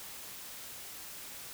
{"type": "silence", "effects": ["white hiss -46 dBFS RMS until 1.53 s"]}